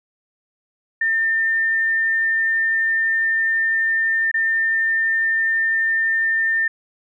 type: tone with dropouts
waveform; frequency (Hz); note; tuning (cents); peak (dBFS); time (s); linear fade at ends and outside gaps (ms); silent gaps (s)
sine; 1803; A6; +42; -16; 1.01-6.68; 5; 4.315-4.341
effects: none